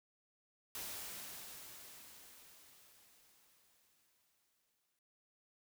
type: noise with exponential decay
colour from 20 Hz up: white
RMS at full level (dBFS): -44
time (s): 0.75-4.99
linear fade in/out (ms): 1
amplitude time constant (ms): 920
effects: none